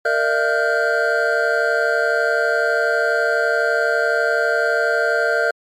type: tone cluster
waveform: triangle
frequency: 461.5 / 603 / 675 / 1413 / 1555 Hz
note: A#4 / D5 / E5 / F6 / G6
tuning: -17 / +46 / +41 / +20 / -14 cents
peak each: -20 dBFS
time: 0.05-5.51 s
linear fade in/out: 5 ms
effects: MP3 64 kbps